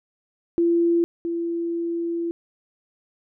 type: tone pair in turn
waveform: sine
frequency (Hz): 340 / 338.2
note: F4 / E4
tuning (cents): -46 / +44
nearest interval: unison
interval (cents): 10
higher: first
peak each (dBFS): -16 / -23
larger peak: first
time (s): 0.58-1.04 / 1.25-2.31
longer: second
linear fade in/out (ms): 0
effects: none